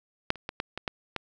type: clicks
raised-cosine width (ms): 0.3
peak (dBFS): -6 / -28 / -17 / -13 / -18 / -13 / -14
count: 7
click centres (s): 0.304 / 0.357 / 0.491 / 0.601 / 0.776 / 0.878 / 1.163
effects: none